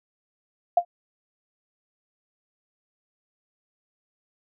sine tone with exponential decay, 698.5 Hz, F5, in tune, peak -11 dBFS, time 0.77-0.85 s, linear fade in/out 5 ms, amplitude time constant 16 ms, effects none

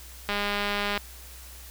click train, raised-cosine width 0.3 ms, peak -12 dBFS, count 141, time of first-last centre 0.29-0.976 s, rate 204 Hz, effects added 62 Hz sine -45 dBFS peak until 1.7 s + white hiss -47 dBFS RMS until 1.7 s

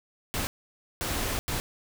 pink noise bursts at uneven times, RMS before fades -30 dBFS, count 3, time 0.34-0.47 / 1.01-1.39 / 1.48-1.6 s, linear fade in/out 0 ms, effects none

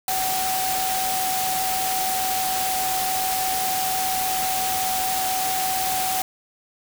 sine tone in noise, 754 Hz, F#5, 32 cents sharp, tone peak -24 dBFS, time 0.08-6.22 s, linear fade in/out 2 ms, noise white, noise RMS -26 dBFS, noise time 0.08-6.22 s, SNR -1 dB, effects none

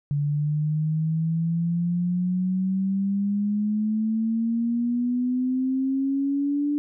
sine exponential sweep, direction up, 143.4 to 293.7 Hz, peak -21 dBFS, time 0.11-6.78 s, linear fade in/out 0 ms, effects none

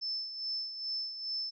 sine tone with tremolo, 5274 Hz, E8, in tune, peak -32 dBFS, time 0.01-1.51 s, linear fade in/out 20 ms, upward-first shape sine, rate 2.4 Hz, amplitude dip 60%, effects none

